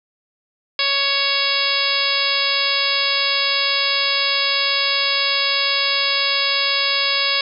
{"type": "harmonic tone with a mistuned harmonic", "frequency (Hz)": 557, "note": "C#5", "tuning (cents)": 8, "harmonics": [1, 2, 3, 4, 5, 6, 7, 8, 9], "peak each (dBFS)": [-30, -27, -28, -24, -25, -24, -24, -24, -24], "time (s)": [0.79, 7.41], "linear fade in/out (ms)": 2, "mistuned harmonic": 5, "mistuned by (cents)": -16, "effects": []}